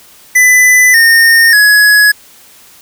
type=tone with pitch steps; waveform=square; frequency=2000 / 1834 / 1681.8 Hz; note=B6 / A#6 / G#6; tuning=+21 / -29 / +21 cents; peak=-4 dBFS; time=0.35-2.12 s; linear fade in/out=10 ms; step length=590 ms; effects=white hiss -40 dBFS RMS until 2.81 s